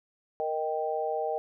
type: chord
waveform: sine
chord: Eb major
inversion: second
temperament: equal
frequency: 466.2 / 622.3 / 784 Hz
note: Bb4 / Eb5 / G5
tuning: 0 / 0 / 0 cents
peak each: -32 dBFS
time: 0.4-1.38 s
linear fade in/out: 0 ms
effects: none